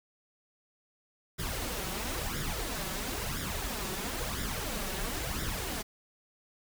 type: noise with flanger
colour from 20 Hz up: pink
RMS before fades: -35 dBFS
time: 1.38-5.83 s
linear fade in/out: 20 ms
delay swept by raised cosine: 0.56 to 5.36 ms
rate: 0.99 Hz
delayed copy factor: +0.65
effects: none